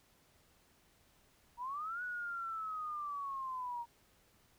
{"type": "linear two-way sweep", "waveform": "sine", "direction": "up then down", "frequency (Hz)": [932.3, 1480, 932.3], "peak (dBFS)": -38, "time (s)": [1.57, 3.86], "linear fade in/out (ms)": 50, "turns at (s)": 2.03, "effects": ["pink hiss -69 dBFS RMS until 4.58 s"]}